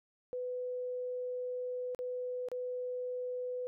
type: tone with dropouts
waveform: sine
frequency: 499 Hz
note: B4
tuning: 18 cents sharp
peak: -35 dBFS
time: 0.33-3.67 s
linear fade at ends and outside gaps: 0 ms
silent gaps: 1.948-1.99 / 2.486-2.516 s
effects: none